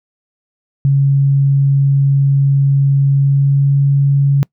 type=tone with pitch glide; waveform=sine; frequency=138.59 to 139.72 Hz; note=C#3 to C#3; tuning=0 to +14 cents; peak=-8 dBFS; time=0.85-4.43 s; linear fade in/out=0 ms; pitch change=+14 cents; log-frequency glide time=3.13-3.8 s; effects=noise-tail reverb RT60 0.1 s tail -25 dB re dry